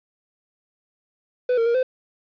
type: tone with pitch steps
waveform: triangle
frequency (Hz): 498.8 / 458.9 / 469.8 / 514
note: B4 / A#4 / A#4 / C5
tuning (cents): +17 / -27 / +13 / -31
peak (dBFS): -15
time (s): 1.49-1.83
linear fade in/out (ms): 5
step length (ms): 85
effects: resampled to 11025 Hz + 8-bit